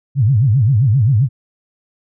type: tone with vibrato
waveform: sine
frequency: 120.2 Hz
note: B2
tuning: 46 cents flat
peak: -9 dBFS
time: 0.15-1.29 s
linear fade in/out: 50 ms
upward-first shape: sine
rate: 7.6 Hz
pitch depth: 300 cents each way
effects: none